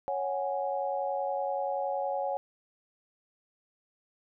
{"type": "chord", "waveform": "sine", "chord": "C# suspended fourth", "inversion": "none", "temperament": "equal", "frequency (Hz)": [554.4, 740, 830.6], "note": ["C#5", "F#5", "G#5"], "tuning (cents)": [0, 0, 0], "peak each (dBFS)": [-32, -34, -34], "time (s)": [0.08, 2.37], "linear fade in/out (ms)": 0, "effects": []}